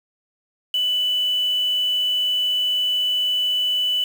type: tone with quantisation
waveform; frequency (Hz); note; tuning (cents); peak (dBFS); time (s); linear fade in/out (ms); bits
sine; 2982; F#7; +13; -18; 0.74-4.04; 2; 6
effects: none